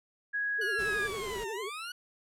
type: tone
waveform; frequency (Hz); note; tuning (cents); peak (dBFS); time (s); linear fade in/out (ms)
sine; 1661.2; G#6; 0; -29; 0.33-1.08; 20
type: tone with vibrato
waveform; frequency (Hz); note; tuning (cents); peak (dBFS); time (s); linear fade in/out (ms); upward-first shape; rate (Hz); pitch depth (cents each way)
sine; 415.3; G#4; 0; -36; 0.58-1.7; 20; triangle; 11; 190
type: linear two-way sweep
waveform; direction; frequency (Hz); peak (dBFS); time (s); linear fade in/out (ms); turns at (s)
20% pulse; down then up; 1480 to 880 to 1480; -33; 0.61-1.92; 5; 1.51
type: noise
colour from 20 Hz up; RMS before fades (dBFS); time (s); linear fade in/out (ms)
pink; -44; 0.78-1.45; 20
effects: low-pass 12000 Hz 12 dB/octave